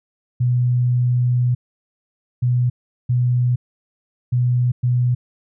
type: tone bursts at uneven times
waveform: sine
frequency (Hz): 123.47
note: B2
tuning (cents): 0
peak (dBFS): -14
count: 5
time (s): 0.4-1.55 / 2.42-2.7 / 3.09-3.56 / 4.32-4.72 / 4.83-5.15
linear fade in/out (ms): 10
effects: none